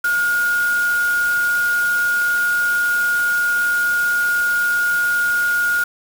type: tone in noise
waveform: sine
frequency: 1431 Hz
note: F6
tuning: 42 cents sharp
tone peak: -15 dBFS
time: 0.04-5.84 s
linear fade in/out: 5 ms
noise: white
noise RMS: -31 dBFS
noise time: 0.04-5.84 s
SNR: +13 dB
effects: none